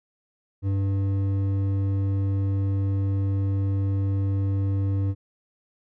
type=tone with hard clipping; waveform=sine; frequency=98 Hz; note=G2; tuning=in tune; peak=-23 dBFS; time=0.62-5.15 s; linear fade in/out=50 ms; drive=8 dB; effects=none